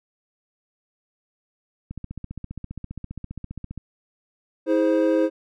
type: click train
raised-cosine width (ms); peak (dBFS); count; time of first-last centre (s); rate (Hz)
5; -21; 29; 1.91-3.777; 15
type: chord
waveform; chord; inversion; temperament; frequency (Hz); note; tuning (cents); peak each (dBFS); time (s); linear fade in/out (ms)
triangle; E augmented; none; equal with one note detuned; 321.7 / 415.3 / 523.3; E4 / G#4 / B#4; -42 / 0 / 0; -18 / -24 / -19; 4.66-5.3; 50
effects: none